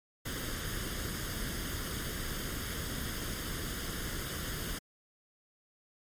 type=noise with comb filter; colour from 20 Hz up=pink; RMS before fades=-37 dBFS; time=0.25-4.79 s; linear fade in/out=10 ms; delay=0.6 ms; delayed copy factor=+0.65; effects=MP3 64 kbps